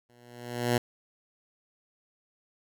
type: tone with exponential growth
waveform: 10% pulse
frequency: 120.8 Hz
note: B2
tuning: 38 cents flat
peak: -13 dBFS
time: 0.09-0.78 s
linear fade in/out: 5 ms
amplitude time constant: 150 ms
effects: none